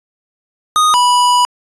square tone pair in turn, 1240 / 981.9 Hz, D#6 / B5, -6 / -10 cents, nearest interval major third, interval 404 cents, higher first, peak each -9 dBFS, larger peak neither, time 0.76-0.94 / 0.94-1.45 s, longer second, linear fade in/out 0 ms, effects resampled to 24000 Hz

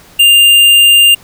sine tone with hard clipping, 2800 Hz, F7, 4 cents sharp, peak -4 dBFS, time 0.19-1.15 s, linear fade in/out 10 ms, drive 13 dB, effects pink hiss -40 dBFS RMS until 1.23 s

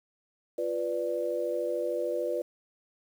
sine chord, B diminished, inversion second, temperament equal, 349.2 / 493.9 / 587.3 Hz, F4 / B4 / D5, 0 / 0 / 0 cents, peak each -34 / -31 / -32 dBFS, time 0.58-2.42 s, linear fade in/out 5 ms, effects 9-bit

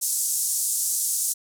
white band-pass noise, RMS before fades -25 dBFS, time 0.01-1.34 s, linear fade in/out 20 ms, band 6500 to 11000 Hz, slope 24 dB/octave, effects none

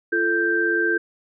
sine tone cluster, 342.9 / 439.6 / 1569 Hz, F4 / A4 / G6, -32 / -2 / +1 cents, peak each -23 / -26 / -20 dBFS, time 0.12-0.98 s, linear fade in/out 10 ms, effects none

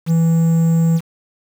triangle tone with quantisation, 164.81 Hz, E3, in tune, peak -9 dBFS, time 0.06-1.01 s, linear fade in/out 50 ms, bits 6, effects none

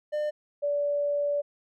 triangle / sine tone pair in turn, 600 / 578.1 Hz, D5 / D5, +37 / -27 cents, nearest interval minor second, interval 64 cents, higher first, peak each -24 dBFS, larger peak neither, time 0.12-0.31 / 0.62-1.42 s, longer second, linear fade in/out 20 ms, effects none

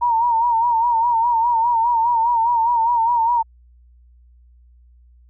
sine tone with vibrato, 932.3 Hz, A#5, in tune, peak -14 dBFS, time 0.01-3.43 s, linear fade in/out 20 ms, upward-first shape sine, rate 4.9 Hz, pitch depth 70 cents each way, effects added 60 Hz sine -47 dBFS peak until 5.29 s

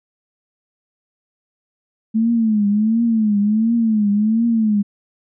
sine tone with vibrato, 217.9 Hz, A3, 17 cents flat, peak -13 dBFS, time 2.14-4.83 s, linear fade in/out 20 ms, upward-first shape triangle, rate 1.4 Hz, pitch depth 140 cents each way, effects none

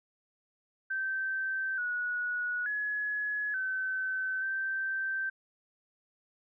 sine tone with pitch steps, 1552 / 1462 / 1690 / 1530 / 1558 Hz, G6 / F#6 / G#6 / G6 / G6, -18 / -21 / +30 / -42 / -11 cents, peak -30 dBFS, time 0.9-5.3 s, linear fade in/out 10 ms, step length 880 ms, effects none

